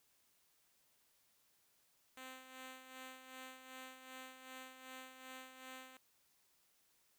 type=tone with tremolo; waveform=5% pulse; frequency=259.4 Hz; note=C4; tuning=15 cents flat; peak=-38 dBFS; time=2.17-5.97 s; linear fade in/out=2 ms; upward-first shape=sine; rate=2.6 Hz; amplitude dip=60%; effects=white hiss -75 dBFS RMS until 7.18 s